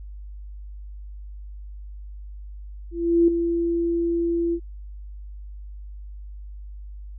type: tone with ADSR envelope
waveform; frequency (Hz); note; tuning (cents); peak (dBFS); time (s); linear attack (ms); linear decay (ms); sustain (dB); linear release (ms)
sine; 338.9; E4; +48; -12; 2.91-4.6; 370; 4; -8; 65
effects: added 50 Hz sine -35 dBFS peak until 7.18 s